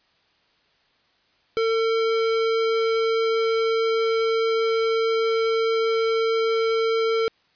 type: tone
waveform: square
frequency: 450.8 Hz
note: A4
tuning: 42 cents sharp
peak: -20 dBFS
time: 1.57-7.28 s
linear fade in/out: 0 ms
effects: white hiss -63 dBFS RMS until 7.55 s + resampled to 11025 Hz